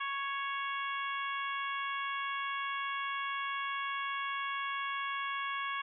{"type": "harmonic tone", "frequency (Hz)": 554.4, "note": "C#5", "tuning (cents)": 0, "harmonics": [2, 3, 4, 5, 6], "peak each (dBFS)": [-36, -40, -42, -44, -46], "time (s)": [0, 5.82], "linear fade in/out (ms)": 10, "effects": []}